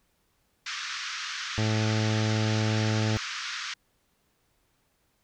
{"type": "band-pass noise", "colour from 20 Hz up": "pink", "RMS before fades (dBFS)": -35, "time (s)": [0.66, 3.74], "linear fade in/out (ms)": 5, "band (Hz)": [1200, 6300], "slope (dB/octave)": 48}
{"type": "harmonic tone", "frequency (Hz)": 108.8, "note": "A2", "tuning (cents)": -19, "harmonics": [1, 2, 3, 4, 5, 6, 7, 8], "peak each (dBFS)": [-25, -31, -35, -37, -39, -41, -42, -43], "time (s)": [1.58, 3.17], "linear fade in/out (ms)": 0}
{"effects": ["pink hiss -71 dBFS RMS until 5.23 s"]}